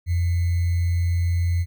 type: tone with sample-and-hold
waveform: sine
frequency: 86.4 Hz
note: F2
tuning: 18 cents flat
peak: -18 dBFS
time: 0.06-1.66 s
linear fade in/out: 50 ms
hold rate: 2100 Hz
effects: none